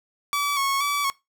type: tone with vibrato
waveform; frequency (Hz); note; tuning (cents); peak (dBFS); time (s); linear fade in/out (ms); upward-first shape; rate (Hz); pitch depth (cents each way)
sawtooth; 1124; C#6; +24; -18; 0.33-1.1; 0; square; 2.1; 37
effects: noise-tail reverb RT60 0.2 s tail -20 dB re dry